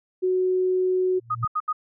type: tone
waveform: sine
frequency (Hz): 369.5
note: F#4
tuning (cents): -2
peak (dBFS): -19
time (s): 0.22-1.2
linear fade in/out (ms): 20
type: tone with exponential growth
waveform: sine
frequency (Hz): 116.54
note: A#2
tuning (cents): 0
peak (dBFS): -23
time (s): 1.14-1.45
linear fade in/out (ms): 5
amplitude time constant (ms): 67
type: tone bursts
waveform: sine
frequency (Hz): 1244.5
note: D#6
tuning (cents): 0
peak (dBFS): -21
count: 4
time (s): 1.3-1.729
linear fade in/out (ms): 10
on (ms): 51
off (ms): 75
effects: none